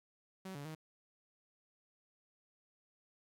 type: tone with pitch steps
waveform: sawtooth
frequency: 189.5 / 142.8 / 157.1 Hz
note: F#3 / D3 / D#3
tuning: +42 / -48 / +17 cents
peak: -40 dBFS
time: 0.45-0.75 s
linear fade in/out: 5 ms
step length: 100 ms
effects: AAC 48 kbps